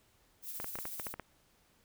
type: noise with tremolo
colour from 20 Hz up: violet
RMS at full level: -41 dBFS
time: 0.42-1.15 s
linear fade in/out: 50 ms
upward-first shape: sine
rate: 16 Hz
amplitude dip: 40%
type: clicks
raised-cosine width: 0.5 ms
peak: -25 dBFS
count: 9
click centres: 0.601 / 0.644 / 0.755 / 0.788 / 0.854 / 0.998 / 1.068 / 1.14 / 1.197 s
effects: pink hiss -69 dBFS RMS until 1.84 s